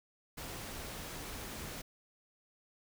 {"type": "noise", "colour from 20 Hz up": "pink", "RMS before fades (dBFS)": -44, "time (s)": [0.37, 1.82], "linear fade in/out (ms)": 10, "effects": []}